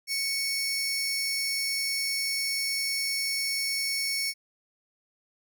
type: tone pair together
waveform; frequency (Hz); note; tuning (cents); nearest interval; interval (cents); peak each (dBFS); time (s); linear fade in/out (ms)
sawtooth; 2217 / 5415; C#7 / E8; 0 / +46; octave + minor third; 1546; -27; 0.07-4.34; 50
effects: none